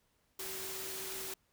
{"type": "tone in noise", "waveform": "sine", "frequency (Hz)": 381.3, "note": "G4", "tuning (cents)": -48, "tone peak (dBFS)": -48, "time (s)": [0.39, 1.34], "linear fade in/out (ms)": 5, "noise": "white", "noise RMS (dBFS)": -42, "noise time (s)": [0.39, 1.34], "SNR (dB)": -9, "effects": ["pink hiss -75 dBFS RMS until 1.52 s"]}